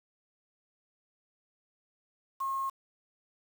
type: tone with quantisation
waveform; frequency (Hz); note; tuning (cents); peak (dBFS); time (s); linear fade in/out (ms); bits
sine; 1078; C#6; -49; -30; 2.4-2.7; 10; 8
effects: none